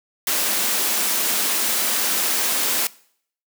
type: high-pass noise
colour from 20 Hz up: white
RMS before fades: -21 dBFS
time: 0.27-2.87 s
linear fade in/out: 2 ms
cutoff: 190 Hz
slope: 48 dB/octave
effects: noise-tail reverb RT60 0.6 s tail -21 dB re dry